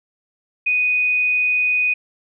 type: tone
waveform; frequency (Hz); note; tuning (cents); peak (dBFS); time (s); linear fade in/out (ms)
sine; 2487; D#7; -1; -15; 0.66-1.94; 10
effects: none